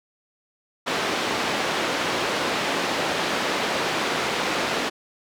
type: band-pass noise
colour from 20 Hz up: pink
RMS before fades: -25 dBFS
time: 0.86-4.9 s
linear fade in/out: 20 ms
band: 300 to 4200 Hz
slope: 12 dB/octave
effects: none